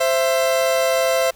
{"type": "tone pair together", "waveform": "40% pulse", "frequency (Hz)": [523.8, 666], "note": ["C5", "E5"], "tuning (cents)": [2, 18], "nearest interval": "major third", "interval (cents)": 416, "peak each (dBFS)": -18, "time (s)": [0, 1.31], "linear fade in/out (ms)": 10, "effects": ["pink hiss -50 dBFS RMS until 1.35 s"]}